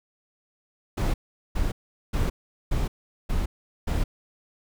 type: noise bursts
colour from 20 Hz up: brown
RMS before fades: -24 dBFS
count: 6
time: 0.97-4.04 s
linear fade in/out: 10 ms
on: 170 ms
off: 410 ms
effects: none